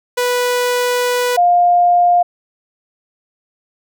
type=tone pair in turn; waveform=sawtooth / sine; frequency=492.1 / 705 Hz; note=B4 / F5; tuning=-6 / +16 cents; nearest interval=tritone; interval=622 cents; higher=second; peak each=-10 / -8 dBFS; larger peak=second; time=0.17-1.37 / 1.37-2.23 s; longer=first; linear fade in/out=10 ms; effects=none